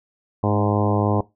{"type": "harmonic tone with a mistuned harmonic", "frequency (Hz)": 103.3, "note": "G#2", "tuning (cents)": -9, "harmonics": [1, 2, 3, 4, 5, 6, 7, 8, 9, 10], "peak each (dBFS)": [-21, -24, -26, -27, -28, -29, -29, -30, -31, -31], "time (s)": [0.43, 1.21], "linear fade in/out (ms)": 5, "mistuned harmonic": 2, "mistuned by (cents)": 27, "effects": ["noise-tail reverb RT60 0.2 s tail -19 dB re dry"]}